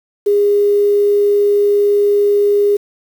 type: tone with quantisation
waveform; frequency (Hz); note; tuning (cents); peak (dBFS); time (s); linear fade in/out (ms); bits
sine; 408.9; G#4; -27; -9; 0.26-2.77; 10; 6
effects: none